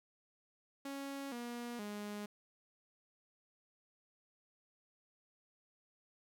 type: tone with pitch steps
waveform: sawtooth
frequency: 276.6 / 239.4 / 207.2 Hz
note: C#4 / A#3 / G#3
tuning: -4 / +46 / -4 cents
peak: -38 dBFS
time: 0.85-2.26 s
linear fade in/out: 5 ms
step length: 470 ms
effects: none